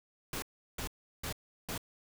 pink noise bursts, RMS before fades -38 dBFS, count 4, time 0.33-1.778 s, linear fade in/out 2 ms, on 92 ms, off 360 ms, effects none

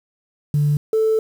sine tone pair in turn, 146.83 / 440 Hz, D3 / A4, 0 / 0 cents, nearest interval octave + perfect fifth, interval 1900 cents, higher second, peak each -13 dBFS, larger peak neither, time 0.54-0.77 / 0.93-1.19 s, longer second, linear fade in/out 2 ms, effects tanh soft clip ceiling -10 dBFS + 7-bit

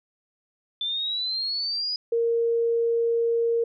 sine exponential sweep, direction up, 3520 to 4978 Hz, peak -25 dBFS, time 0.81-1.96 s, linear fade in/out 2 ms
sine tone, 464.4 Hz, A#4, 7 cents flat, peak -20 dBFS, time 2.12-3.64 s, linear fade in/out 5 ms
effects none

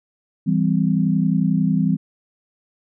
sine chord, C major, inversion first, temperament equal with one note detuned, 164.81 / 196 / 256.8 Hz, E3 / G3 / C4, 0 / 0 / -32 cents, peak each -19 / -19 / -22 dBFS, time 0.46-1.97 s, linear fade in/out 20 ms, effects none

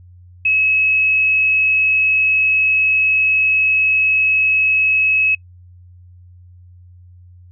sine tone, 2572 Hz, E7, 43 cents flat, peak -12 dBFS, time 0.45-5.35 s, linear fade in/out 5 ms, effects noise-tail reverb RT60 0.1 s tail -26 dB re dry + added 89 Hz sine -40 dBFS peak until 7.51 s

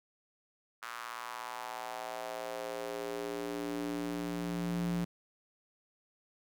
square tone with high-pass filter sweep, 58.4 Hz, A#1, 4 cents sharp, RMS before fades -38 dBFS, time 0.82-5.05 s, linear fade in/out 10 ms, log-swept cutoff 1300 to 160 Hz, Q 2.8, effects none

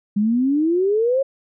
sine exponential sweep, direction up, 200 to 554.4 Hz, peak -15 dBFS, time 0.16-1.23 s, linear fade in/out 10 ms, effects none

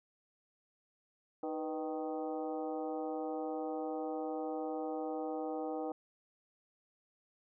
harmonic tone with a mistuned harmonic, 155.56 Hz, D#3, in tune, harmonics 2 / 3 / 4 / 5 / 6 / 7 / 8, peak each -40 / -40 / -45 / -42 / -55 / -57 / -54 dBFS, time 1.43-5.92 s, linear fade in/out 2 ms, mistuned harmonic 3, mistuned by +82 cents, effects none

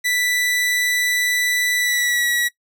sawtooth tone with pitch glide, 1975.5 to 1930.4 Hz, B6 to B6, 0 to -40 cents, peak -14 dBFS, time 0.04-2.49 s, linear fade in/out 20 ms, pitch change -40 cents, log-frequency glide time 1.77-2.27 s, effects noise-tail reverb RT60 0.1 s tail -19 dB re dry

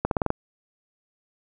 accelerating click train, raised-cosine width 1 ms, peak -8 dBFS, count 6, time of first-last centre 0.05-0.304 s, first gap 62 ms, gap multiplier 0.9, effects none

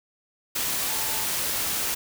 sine tone in noise, 880 Hz, A5, in tune, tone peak -38 dBFS, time 0.88-1.25 s, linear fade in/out 10 ms, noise white, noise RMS -27 dBFS, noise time 0.55-1.95 s, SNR -14 dB, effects none

